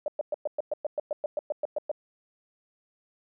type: tone bursts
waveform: sine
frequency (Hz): 596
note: D5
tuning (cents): +25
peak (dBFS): -25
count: 15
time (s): 0.06-1.915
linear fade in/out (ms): 2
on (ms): 21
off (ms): 110
effects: none